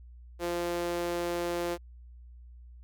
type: tone with high-pass filter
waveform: sawtooth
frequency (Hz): 173.2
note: F3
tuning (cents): -14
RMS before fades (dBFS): -32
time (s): 0.39-1.78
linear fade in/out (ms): 50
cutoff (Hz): 410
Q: 2.8
effects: added 60 Hz sine -47 dBFS peak until 2.83 s